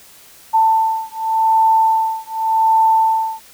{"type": "beating tone pair", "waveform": "sine", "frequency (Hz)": [889, 889.87], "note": ["A5", "A5"], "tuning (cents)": [18, 19], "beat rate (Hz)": 0.87, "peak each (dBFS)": -15, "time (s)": [0.53, 3.41], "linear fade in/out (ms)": 20, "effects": ["white hiss -44 dBFS RMS until 3.53 s"]}